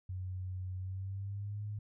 sine tone with pitch glide, 92.5 to 104.43 Hz, F#2 to G#2, 0 to +10 cents, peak -37 dBFS, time 0.09-1.79 s, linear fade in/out 5 ms, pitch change +210 cents, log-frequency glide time 0.77-1.64 s, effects none

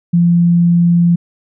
sine tone, 172.1 Hz, F3, 25 cents flat, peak -7 dBFS, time 0.13-1.16 s, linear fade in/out 10 ms, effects none

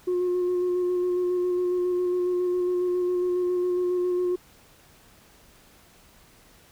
sine tone with vibrato, 359.1 Hz, F4, 48 cents sharp, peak -20 dBFS, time 0.07-4.36 s, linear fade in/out 10 ms, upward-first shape square, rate 7.3 Hz, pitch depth 13 cents each way, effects tanh soft clip ceiling -20 dBFS + pink hiss -55 dBFS RMS until 6.71 s

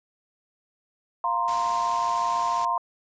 sine chord, F suspended fourth, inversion none, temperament equal, 698.5 / 932.3 / 1046.5 Hz, F5 / Bb5 / C6, 0 / 0 / 0 cents, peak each -30 / -26 / -25 dBFS, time 1.24-2.78 s, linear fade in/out 2 ms
white noise, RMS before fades -37 dBFS, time 1.48-2.65 s, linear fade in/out 0 ms
effects resampled to 16000 Hz

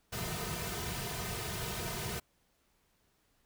pink noise with comb filter, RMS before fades -38 dBFS, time 0.12-2.2 s, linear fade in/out 10 ms, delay 3.6 ms, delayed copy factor -1, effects pink hiss -73 dBFS RMS until 3.45 s

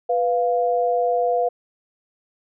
sine tone pair together, 493.9 / 698 Hz, B4 / F5, 0 / -1 cents, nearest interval tritone, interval 599 cents, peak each -20 dBFS, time 0.09-1.49 s, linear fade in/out 10 ms, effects none

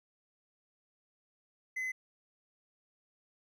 triangle tone, 2035 Hz, C7, 49 cents flat, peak -32 dBFS, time 1.76-1.92 s, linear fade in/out 10 ms, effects none

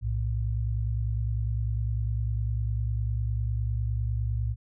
sine tone pair together, 61.74 / 111.67 Hz, B1 / A2, 0 / +26 cents, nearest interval minor seventh, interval 1026 cents, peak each -28 / -28 dBFS, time 0.01-4.56 s, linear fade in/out 50 ms, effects none

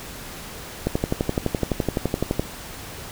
click train, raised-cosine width 2 ms, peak -7 dBFS, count 19, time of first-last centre 0.87-2.395 s, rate 11.8 Hz, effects pink hiss -37 dBFS RMS until 3.11 s

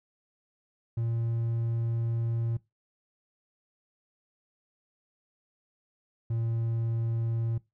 triangle tone pair in turn, 115.6 / 114.8 Hz, A#2 / A#2, -14 / -26 cents, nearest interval unison, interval 12 cents, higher first, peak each -25 dBFS, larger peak neither, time 0.97-2.57 / 6.3-7.58 s, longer first, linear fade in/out 5 ms, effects noise-tail reverb RT60 0.2 s tail -20 dB re dry

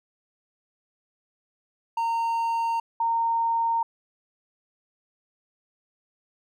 triangle / sine tone pair in turn, 920 / 920 Hz, A#5 / A#5, -23 / -23 cents, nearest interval unison, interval 0 cents, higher neither, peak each -21 dBFS, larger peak neither, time 1.97-2.8 / 3-3.83 s, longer neither, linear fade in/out 5 ms, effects none

